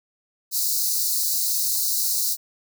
white high-pass noise, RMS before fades -23 dBFS, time 0.51-2.37 s, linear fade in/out 50 ms, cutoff 4000 Hz, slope 96 dB/octave, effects none

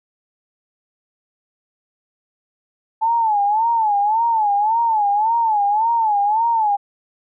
sine tone with vibrato, 868 Hz, A5, 24 cents flat, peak -14 dBFS, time 3.01-6.77 s, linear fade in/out 20 ms, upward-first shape sine, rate 1.8 Hz, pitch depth 130 cents each way, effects none

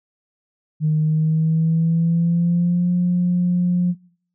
sine tone with pitch glide, 154.6 to 177.59 Hz, D#3 to F3, -11 to +29 cents, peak -14 dBFS, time 0.8-3.95 s, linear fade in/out 50 ms, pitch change +240 cents, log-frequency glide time 1-2.92 s, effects noise-tail reverb RT60 0.6 s tail -24 dB re dry + tanh soft clip ceiling -10 dBFS

